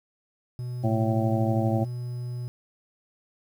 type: tone with pitch glide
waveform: triangle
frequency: 123.47 to 122.62 Hz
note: B2 to B2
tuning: 0 to -12 cents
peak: -28 dBFS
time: 0.59-2.48 s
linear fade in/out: 0 ms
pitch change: -12 cents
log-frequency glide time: 1.51-1.77 s
type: harmonic tone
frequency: 111 Hz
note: A2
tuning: 16 cents sharp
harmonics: 1 / 2 / 3 / 5 / 6 / 7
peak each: -25 / -28 / -30 / -32 / -33 / -33 dBFS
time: 0.83-1.85 s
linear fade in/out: 20 ms
effects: 9-bit